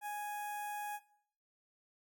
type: tone with notch filter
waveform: sawtooth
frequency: 830.6 Hz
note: G#5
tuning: in tune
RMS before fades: -41 dBFS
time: 0.01-1 s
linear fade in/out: 50 ms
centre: 4300 Hz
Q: 0.64
effects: noise-tail reverb RT60 0.6 s tail -18 dB re dry